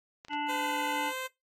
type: clicks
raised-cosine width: 0.2 ms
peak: -29 dBFS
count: 3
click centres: 0.249 / 0.284 / 0.333 s
type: harmonic tone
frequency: 293.7 Hz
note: D4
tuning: in tune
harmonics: 1 / 3 / 5 / 7 / 9 / 10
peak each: -37 / -32 / -42 / -40 / -44 / -43 dBFS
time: 0.29-1.13 s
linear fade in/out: 50 ms
type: tone with pitch glide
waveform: 10% pulse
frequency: 509 to 518.2 Hz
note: C5 to C5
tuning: -48 to -17 cents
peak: -26 dBFS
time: 0.48-1.28 s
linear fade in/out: 20 ms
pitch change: +31 cents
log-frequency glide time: 0.89-1.17 s
effects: noise-tail reverb RT60 0.2 s tail -22 dB re dry + AAC 48 kbps